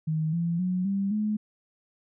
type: tone with pitch steps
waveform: sine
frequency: 157.2 / 169.46 / 182.67 / 196.92 / 212.3 Hz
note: D#3 / E3 / F#3 / G3 / G#3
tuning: +18 / +48 / -22 / +8 / +38 cents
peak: -24 dBFS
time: 0.07-1.37 s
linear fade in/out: 10 ms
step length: 260 ms
effects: none